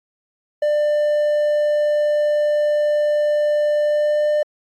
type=tone with pitch glide; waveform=triangle; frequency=595 to 599.1 Hz; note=D5 to D5; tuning=+22 to +34 cents; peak=-13 dBFS; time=0.62-4.43 s; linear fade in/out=5 ms; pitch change=+12 cents; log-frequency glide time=3.82-4.31 s; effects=AAC 64 kbps

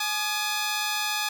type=tone pair together; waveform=10% pulse; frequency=845 / 1218.7 Hz; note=G#5 / D#6; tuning=+30 / -36 cents; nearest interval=tritone; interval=634 cents; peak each=-19 / -22 dBFS; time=0-1.29 s; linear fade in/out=5 ms; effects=none

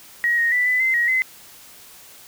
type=tone with pitch steps; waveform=sine; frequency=1897 / 1868 / 1977 / 1999 / 2067 / 1897 / 2044 Hz; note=A#6 / A#6 / B6 / B6 / C7 / A#6 / C7; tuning=+30 / +3 / +1 / +20 / -22 / +30 / -41 cents; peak=-16 dBFS; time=0.24-1.22 s; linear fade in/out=0 ms; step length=140 ms; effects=white hiss -45 dBFS RMS until 2.27 s

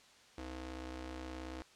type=ring-modulated tone; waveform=sawtooth; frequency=193.2 Hz; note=G3; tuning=25 cents flat; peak=-36 dBFS; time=0.38-1.62 s; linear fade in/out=0 ms; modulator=126 Hz; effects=white hiss -62 dBFS RMS until 1.75 s + low-pass 6000 Hz 12 dB/octave

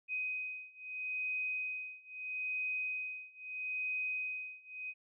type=beating tone pair; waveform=sine; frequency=2510 / 2510.77 Hz; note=D#7 / D#7; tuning=+15 / +15 cents; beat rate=0.77 Hz; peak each=-40 / -39 dBFS; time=0.08-4.94 s; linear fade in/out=50 ms; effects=none

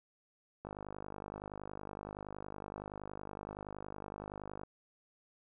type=click train; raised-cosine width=1 ms; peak=-29 dBFS; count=203; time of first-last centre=0.65-4.634 s; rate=50.7 Hz; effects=none

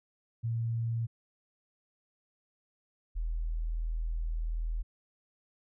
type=tone pair in turn; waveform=sine; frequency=115.2 / 40.63 Hz; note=A#2 / E1; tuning=-20 / -24 cents; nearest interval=octave + tritone; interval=1804 cents; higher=first; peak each=-29 / -30 dBFS; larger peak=first; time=0.43-1.07 / 3.15-4.83 s; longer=second; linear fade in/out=20 ms; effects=none

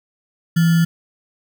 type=tone with sample-and-hold; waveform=sine; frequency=166.7 Hz; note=E3; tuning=20 cents sharp; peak=-11 dBFS; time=0.56-0.85 s; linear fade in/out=10 ms; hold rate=1575 Hz; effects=none

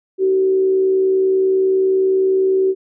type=tone with frequency modulation; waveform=sine; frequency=380 Hz; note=F#4; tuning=46 cents sharp; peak=-12 dBFS; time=0.18-2.75 s; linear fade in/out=50 ms; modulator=69.8 Hz; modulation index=0.23; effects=none

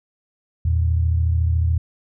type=tone pair together; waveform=sine; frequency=81.81 / 115.7 Hz; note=E2 / A#2; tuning=-13 / -13 cents; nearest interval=tritone; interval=600 cents; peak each=-16 / -24 dBFS; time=0.65-1.78 s; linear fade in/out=5 ms; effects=none

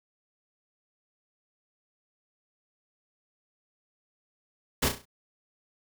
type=noise with echo; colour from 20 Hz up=pink; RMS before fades=-25 dBFS; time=4.82-4.89 s; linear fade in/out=10 ms; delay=33 ms; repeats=5; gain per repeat=-7 dB; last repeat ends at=5.055 s; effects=none

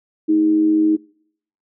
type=tone with amplitude modulation; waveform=sine; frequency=314.7 Hz; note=D#4; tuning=20 cents sharp; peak=-10 dBFS; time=0.28-0.97 s; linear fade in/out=20 ms; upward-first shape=sine; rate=94.4 Hz; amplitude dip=40%; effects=noise-tail reverb RT60 0.7 s tail -26 dB re dry

